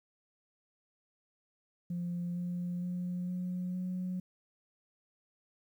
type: tone with pitch steps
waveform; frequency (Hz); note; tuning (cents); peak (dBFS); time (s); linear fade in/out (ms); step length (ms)
sine; 174.61 / 176.64 / 178.69 / 180.77 / 182.87; F3 / F3 / F3 / F#3 / F#3; 0 / +20 / +40 / -40 / -20; -32; 1.9-4.2; 5; 460
effects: tanh soft clip ceiling -30 dBFS + 11-bit